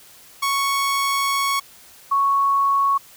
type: tone pair in turn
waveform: sawtooth / sine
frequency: 1108.7 / 1108.7 Hz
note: C#6 / C#6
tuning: 0 / 0 cents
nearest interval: unison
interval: 0 cents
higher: neither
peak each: -15 dBFS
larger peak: neither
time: 0.42-1.6 / 2.11-2.98 s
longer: first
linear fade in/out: 10 ms
effects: white hiss -47 dBFS RMS until 3.16 s